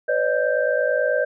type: tone cluster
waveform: sine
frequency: 502 / 561 / 610 / 1570 Hz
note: B4 / C#5 / D#5 / G6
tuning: +28 / +21 / -34 / +2 cents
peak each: -23 / -24 / -22 / -25 dBFS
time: 0.08-1.25 s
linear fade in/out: 10 ms
effects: none